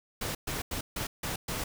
pink noise bursts at uneven times, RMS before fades -34 dBFS, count 6, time 0.21-0.35 / 0.47-0.62 / 0.71-0.81 / 0.96-1.07 / 1.23-1.36 / 1.48-1.64 s, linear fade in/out 5 ms, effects none

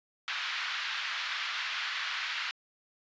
pink band-pass noise, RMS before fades -35 dBFS, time 0.28-2.51 s, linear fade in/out 0 ms, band 1300 to 4200 Hz, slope 24 dB/octave, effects resampled to 16000 Hz

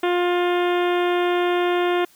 harmonic tone, 353.6 Hz, F4, 22 cents sharp, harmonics 1 / 2 / 3 / 4 / 5 / 6 / 7 / 8 / 9 / 10, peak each -19 / -25 / -29 / -31 / -33 / -35 / -36 / -37 / -38 / -39 dBFS, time 0.03-2.05 s, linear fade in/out 5 ms, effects white hiss -54 dBFS RMS until 2.15 s

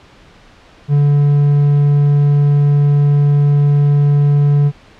triangle tone, 144.4 Hz, D3, 29 cents flat, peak -6 dBFS, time 0.88-4.72 s, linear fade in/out 50 ms, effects pink hiss -44 dBFS RMS until 4.99 s + low-pass 4000 Hz 12 dB/octave

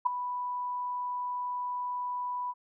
sine tone with ADSR envelope, 987.8 Hz, B5, in tune, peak -19 dBFS, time 0.05-2.54 s, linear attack 14 ms, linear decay 9 ms, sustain -12 dB, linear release 41 ms, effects none

